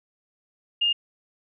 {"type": "tone", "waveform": "sine", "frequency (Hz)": 2827, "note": "F7", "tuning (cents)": 20, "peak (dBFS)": -19, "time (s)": [0.81, 0.93], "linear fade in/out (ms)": 10, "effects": []}